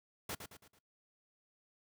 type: noise with echo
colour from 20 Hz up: pink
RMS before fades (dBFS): -40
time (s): 0.29-0.35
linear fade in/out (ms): 5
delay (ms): 110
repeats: 4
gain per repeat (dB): -7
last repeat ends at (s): 0.79
effects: noise-tail reverb RT60 0.2 s tail -25 dB re dry + high-pass 80 Hz 12 dB/octave